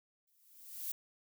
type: noise with exponential growth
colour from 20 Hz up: violet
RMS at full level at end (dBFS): -37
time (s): 0.27-0.92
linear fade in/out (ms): 5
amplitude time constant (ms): 140
effects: none